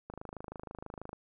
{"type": "click train", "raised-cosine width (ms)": 1, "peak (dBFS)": -28, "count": 28, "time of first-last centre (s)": [0.1, 1.131], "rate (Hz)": 26.2, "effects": []}